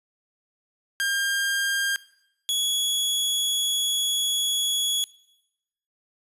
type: tone pair in turn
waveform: sawtooth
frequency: 1604 / 3363 Hz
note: G6 / G#7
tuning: +39 / +21 cents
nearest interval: octave + minor second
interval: 1282 cents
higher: second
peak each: -19 dBFS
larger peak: neither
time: 1-1.96 / 2.49-5.04 s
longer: second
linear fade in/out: 0 ms
effects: noise-tail reverb RT60 0.9 s tail -21 dB re dry + resampled to 32000 Hz